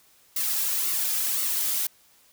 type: noise with flanger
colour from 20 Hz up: blue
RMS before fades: -26 dBFS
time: 0.36-1.87 s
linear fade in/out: 5 ms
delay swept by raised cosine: 1.2 to 2.8 ms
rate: 1.9 Hz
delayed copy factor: -0.6
effects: white hiss -59 dBFS RMS until 2.32 s